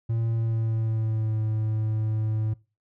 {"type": "tone with pitch glide", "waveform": "triangle", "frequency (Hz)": [114.2, 108.92], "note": ["A#2", "A2"], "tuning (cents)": [-35, -17], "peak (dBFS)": -21, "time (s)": [0.09, 2.54], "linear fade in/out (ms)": 10, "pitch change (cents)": -82, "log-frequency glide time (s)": [0.3, 1.4], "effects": ["noise-tail reverb RT60 0.3 s tail -22 dB re dry"]}